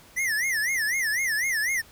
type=tone with vibrato; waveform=square; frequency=1913 Hz; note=A#6; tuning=44 cents sharp; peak=-24 dBFS; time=0.16-1.82 s; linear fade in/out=20 ms; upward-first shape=sine; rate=4 Hz; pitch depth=210 cents each way; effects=pink hiss -52 dBFS RMS until 1.91 s